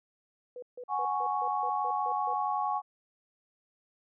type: tone bursts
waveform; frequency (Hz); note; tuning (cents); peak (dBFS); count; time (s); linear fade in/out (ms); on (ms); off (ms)
sine; 493.9; B4; 0; -39; 9; 0.56-2.336; 2; 64; 150
type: chord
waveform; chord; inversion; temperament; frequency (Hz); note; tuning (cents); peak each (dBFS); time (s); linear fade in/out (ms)
sine; F# suspended second; none; equal; 740 / 830.6 / 1108.7; F#5 / G#5 / C#6; 0 / 0 / 0; -34 / -31 / -32; 0.88-2.82; 50
effects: none